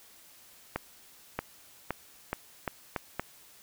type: accelerating click train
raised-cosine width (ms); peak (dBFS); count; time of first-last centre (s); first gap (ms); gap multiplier
0.5; -15; 7; 0.76-3.196; 630; 0.82
effects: white hiss -56 dBFS RMS until 3.62 s

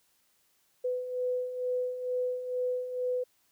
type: beating tone pair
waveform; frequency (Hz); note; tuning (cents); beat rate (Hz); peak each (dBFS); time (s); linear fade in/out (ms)
sine; 498.7 / 500.9; B4 / B4; +17 / +24; 2.2; -37 / -30; 0.84-3.24; 10
effects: white hiss -70 dBFS RMS until 3.51 s

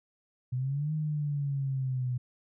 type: exponential two-way sweep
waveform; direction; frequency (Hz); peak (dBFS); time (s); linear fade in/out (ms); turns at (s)
sine; up then down; 123.47 to 155.9 to 123.47; -28; 0.52-2.18; 10; 0.93
effects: none

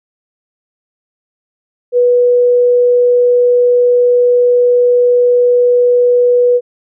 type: tone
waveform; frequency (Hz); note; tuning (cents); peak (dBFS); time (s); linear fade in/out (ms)
sine; 489.3; B4; -16; -6; 1.92-6.61; 50
effects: none

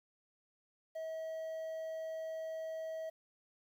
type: tone with quantisation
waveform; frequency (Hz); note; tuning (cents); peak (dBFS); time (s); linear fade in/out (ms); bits
triangle; 642; E5; -46; -37; 0.95-3.1; 10; 11
effects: none

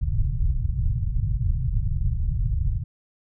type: low-pass noise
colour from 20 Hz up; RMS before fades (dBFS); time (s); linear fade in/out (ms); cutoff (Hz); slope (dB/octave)
pink; -23; 0.01-2.84; 10; 140; 48
effects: none

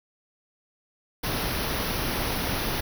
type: band-stop noise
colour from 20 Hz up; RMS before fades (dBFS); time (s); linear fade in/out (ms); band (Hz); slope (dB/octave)
pink; -28; 1.23-2.81; 10; 6000 to 9800; 96
effects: none

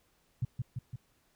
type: tone with echo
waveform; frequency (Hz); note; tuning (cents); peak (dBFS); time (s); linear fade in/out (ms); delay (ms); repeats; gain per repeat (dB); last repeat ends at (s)
sine; 123.47; B2; 0; -27; 0.42-0.45; 5; 170; 3; -3; 0.96
effects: pink hiss -71 dBFS RMS until 1.35 s

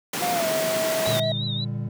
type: high-pass noise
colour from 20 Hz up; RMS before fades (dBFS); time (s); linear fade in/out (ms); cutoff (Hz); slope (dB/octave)
pink; -28; 0.13-1.2; 5; 160; 24
type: tone with pitch glide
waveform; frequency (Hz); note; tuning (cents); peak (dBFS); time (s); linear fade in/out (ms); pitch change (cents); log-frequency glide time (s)
triangle; 710 to 643.6; F5 to E5; +28 to -42; -21; 0.22-1.32; 2; -170; 0.33-0.47
type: tone with vibrato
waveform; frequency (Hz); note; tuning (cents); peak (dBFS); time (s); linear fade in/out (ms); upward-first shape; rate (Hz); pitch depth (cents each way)
sine; 3786; A#7; +26; -28; 1.05-1.65; 10; triangle; 5.6; 98
type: chord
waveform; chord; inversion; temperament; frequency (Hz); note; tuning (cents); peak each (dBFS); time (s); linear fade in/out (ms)
triangle; G minor; first; equal with one note detuned; 116.54 / 146.83 / 199.31; Bb2 / D3 / G3; 0 / 0 / +29; -26 / -30 / -31; 1.07-1.89; 5
effects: none

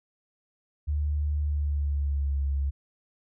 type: tone with pitch glide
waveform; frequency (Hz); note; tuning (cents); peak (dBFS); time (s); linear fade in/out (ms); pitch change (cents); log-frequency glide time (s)
sine; 74 to 69.44; D2 to C#2; +14 to +4; -24; 0.87-2.71; 20; -110; 1.42-2.39
effects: none

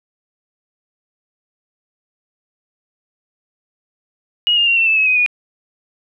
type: tone with pitch steps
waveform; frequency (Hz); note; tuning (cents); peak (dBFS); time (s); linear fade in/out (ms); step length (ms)
sine; 2886 / 2820 / 2756 / 2693 / 2631 / 2571 / 2512 / 2455; F#7 / F7 / F7 / E7 / E7 / E7 / D#7 / D#7; -44 / +16 / -24 / +36 / -4 / -44 / +16 / -24; -11; 4.47-5.262; 0; 99
effects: none

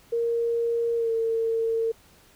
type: tone with pitch glide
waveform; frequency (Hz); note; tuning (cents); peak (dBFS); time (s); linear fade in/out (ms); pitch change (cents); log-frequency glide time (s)
sine; 466.2 to 453.5; A#4 to A#4; 0 to -48; -22; 0.12-1.92; 10; -48; 0.96-1.11
effects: pink hiss -56 dBFS RMS until 2.35 s

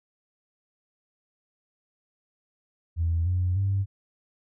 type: tone with pitch steps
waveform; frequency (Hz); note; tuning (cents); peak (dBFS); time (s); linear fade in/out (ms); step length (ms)
sine; 83.4 / 90.42 / 98.04; E2 / F#2 / G2; +21 / -39 / +1; -21; 2.96-3.86; 50; 300
effects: tanh soft clip ceiling -17 dBFS

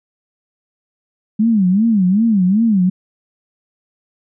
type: tone with vibrato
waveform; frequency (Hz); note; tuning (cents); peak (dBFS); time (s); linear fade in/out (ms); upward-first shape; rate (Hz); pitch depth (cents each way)
sine; 204.3; G#3; -28; -10; 1.39-2.9; 10; sine; 2.6; 220
effects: none

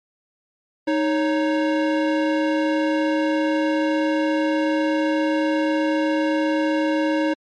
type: tone pair together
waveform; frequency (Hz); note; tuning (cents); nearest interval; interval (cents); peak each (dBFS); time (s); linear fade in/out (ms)
square; 311.1 / 554.4; D#4 / C#5; 0 / 0; minor seventh; 1000; -20 / -24; 0.87-7.34; 10
effects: low-pass 3000 Hz 12 dB/octave + MP3 48 kbps

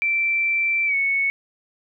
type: tone with pitch glide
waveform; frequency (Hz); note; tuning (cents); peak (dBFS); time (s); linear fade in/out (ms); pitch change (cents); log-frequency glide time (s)
sine; 2341 to 2212; D7 to C#7; -6 to -4; -18; 0.02-1.3; 0; -98; 0.86-0.95
effects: none

